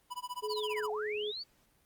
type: tone with tremolo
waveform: square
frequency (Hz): 987.8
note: B5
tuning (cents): 0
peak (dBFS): -36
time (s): 0.1-0.88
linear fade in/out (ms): 20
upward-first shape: sine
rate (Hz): 15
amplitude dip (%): 100
type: tone with pitch glide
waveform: sine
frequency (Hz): 425.3 to 419.9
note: G#4 to G#4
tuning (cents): +41 to +19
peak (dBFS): -34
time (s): 0.42-1.32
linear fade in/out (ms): 20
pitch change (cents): -22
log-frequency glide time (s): 1.01-1.14
type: linear two-way sweep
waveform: sine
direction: down then up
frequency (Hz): 4819 to 671 to 4677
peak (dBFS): -38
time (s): 0.48-1.44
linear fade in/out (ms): 20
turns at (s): 0.91
effects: pink hiss -69 dBFS RMS until 1.85 s + Opus 24 kbps